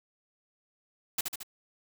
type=noise with echo; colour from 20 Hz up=white; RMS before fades=-29 dBFS; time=1.18-1.21 s; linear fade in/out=5 ms; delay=74 ms; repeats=3; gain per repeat=-4 dB; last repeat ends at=1.432 s; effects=none